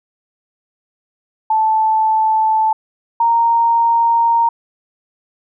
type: tone pair in turn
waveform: sine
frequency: 876 / 928.1 Hz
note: A5 / A#5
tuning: -8 / -8 cents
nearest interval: minor second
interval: 100 cents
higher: second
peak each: -11 / -10 dBFS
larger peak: second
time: 1.5-2.73 / 3.2-4.49 s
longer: second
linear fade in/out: 5 ms
effects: none